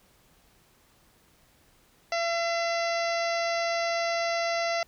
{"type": "harmonic tone", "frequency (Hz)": 677, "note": "E5", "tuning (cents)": 46, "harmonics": [1, 2, 3, 4, 5, 6, 7, 8, 9], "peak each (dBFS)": [-27, -35, -33, -39, -46, -42, -39, -42, -43], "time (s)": [2.12, 4.83], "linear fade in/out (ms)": 2, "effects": ["pink hiss -62 dBFS RMS until 4.87 s"]}